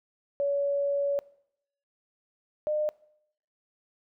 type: tone pair in turn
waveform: sine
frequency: 565 / 606 Hz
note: C#5 / D#5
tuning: +33 / -46 cents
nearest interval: minor second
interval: 121 cents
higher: second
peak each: -24 / -25 dBFS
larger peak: first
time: 0.4-1.19 / 2.67-2.89 s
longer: first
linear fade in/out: 0 ms
effects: noise-tail reverb RT60 0.7 s tail -22 dB re dry